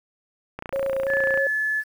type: click train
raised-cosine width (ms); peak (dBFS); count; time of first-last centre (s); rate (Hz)
0.5; -17; 24; 0.59-1.375; 29.3
type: tone with vibrato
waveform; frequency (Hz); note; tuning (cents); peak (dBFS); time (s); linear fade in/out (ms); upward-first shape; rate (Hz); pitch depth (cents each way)
sine; 542; C#5; -39; -22; 0.73-1.47; 2; square; 3.1; 12
type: tone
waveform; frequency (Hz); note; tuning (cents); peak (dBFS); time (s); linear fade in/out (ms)
sine; 1725; A6; -35; -21; 1.07-1.84; 50
effects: 8-bit